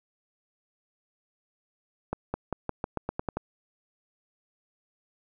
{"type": "accelerating click train", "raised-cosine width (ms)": 1, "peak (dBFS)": -15, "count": 10, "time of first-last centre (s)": [2.13, 3.37], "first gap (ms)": 210, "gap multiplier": 0.89, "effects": []}